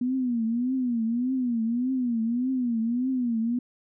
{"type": "tone with vibrato", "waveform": "sine", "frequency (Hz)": 242.4, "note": "B3", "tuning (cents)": -32, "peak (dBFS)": -23, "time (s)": [0.01, 3.59], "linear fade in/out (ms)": 5, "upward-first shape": "triangle", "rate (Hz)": 1.7, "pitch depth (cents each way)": 160, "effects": []}